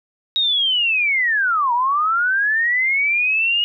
sine linear two-way sweep, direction down then up, 3797 to 932.3 to 2891 Hz, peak -15 dBFS, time 0.36-3.64 s, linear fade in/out 0 ms, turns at 1.73 s, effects none

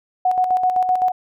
sine tone with tremolo, 737 Hz, F#5, 7 cents flat, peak -13 dBFS, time 0.25-1.12 s, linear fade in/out 5 ms, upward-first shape square, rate 7.8 Hz, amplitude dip 50%, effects none

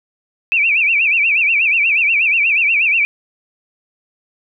sine tone with vibrato, 2505 Hz, D#7, 11 cents sharp, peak -11 dBFS, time 0.52-3.05 s, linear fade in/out 0 ms, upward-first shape sine, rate 8.3 Hz, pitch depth 170 cents each way, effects none

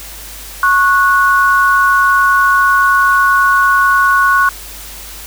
sine tone pair together, 1099 / 1469.1 Hz, C#6 / F#6, -15 / -13 cents, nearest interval perfect fourth, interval 502 cents, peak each -10 dBFS, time 0.63-4.49 s, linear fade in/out 2 ms, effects added 50 Hz sine -34 dBFS peak until 5.26 s + white hiss -31 dBFS RMS until 5.26 s

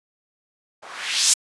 violet noise with low-pass filter sweep, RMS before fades -22 dBFS, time 0.82-1.34 s, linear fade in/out 10 ms, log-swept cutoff 710 to 8000 Hz, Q 1.6, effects resampled to 24000 Hz

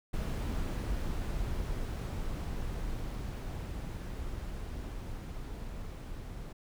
brown noise with level ramp, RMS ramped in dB -33 to -42 dBFS, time 0.13-6.53 s, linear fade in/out 10 ms, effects none

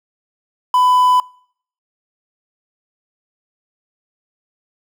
triangle tone with quantisation, 1000 Hz, B5, 21 cents sharp, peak -8 dBFS, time 0.74-1.2 s, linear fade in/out 2 ms, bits 6, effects noise-tail reverb RT60 0.6 s tail -25 dB re dry

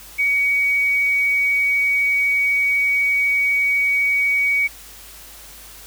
sine tone, 2254 Hz, C#7, 28 cents sharp, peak -15 dBFS, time 0.18-4.68 s, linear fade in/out 20 ms, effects added 50 Hz sine -47 dBFS peak until 5.86 s + white hiss -41 dBFS RMS until 5.86 s

